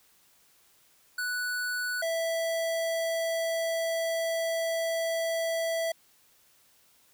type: tone pair in turn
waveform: square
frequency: 1480 / 659.3 Hz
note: F#6 / E5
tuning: 0 / 0 cents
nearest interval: octave + major second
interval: 1400 cents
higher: first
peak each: -30 / -28 dBFS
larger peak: second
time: 1.18-2.02 / 2.02-5.92 s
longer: second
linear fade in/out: 5 ms
effects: white hiss -63 dBFS RMS until 7.13 s